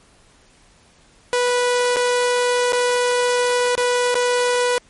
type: tone with dropouts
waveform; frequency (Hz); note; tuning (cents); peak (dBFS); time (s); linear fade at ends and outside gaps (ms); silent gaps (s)
sawtooth; 491.2; B4; -9; -12; 1.33-4.78; 0; 1.961-1.968 / 2.723-2.731 / 3.752-3.778 / 4.144-4.153
effects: pink hiss -53 dBFS RMS until 4.89 s + MP3 48 kbps